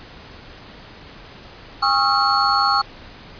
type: tone cluster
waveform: sine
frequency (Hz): 809 / 1100 / 1274 / 1374 / 4384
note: G#5 / C#6 / D#6 / F6 / C#8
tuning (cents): -46 / -14 / +41 / -29 / -20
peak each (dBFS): -21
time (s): 1.82-2.82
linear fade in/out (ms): 10
effects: pink hiss -41 dBFS RMS until 3.39 s + resampled to 11025 Hz